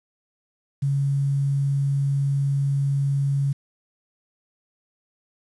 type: tone with quantisation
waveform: sine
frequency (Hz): 139.3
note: C#3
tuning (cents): +9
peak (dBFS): -19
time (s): 0.82-3.53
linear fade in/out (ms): 10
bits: 8
effects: resampled to 24000 Hz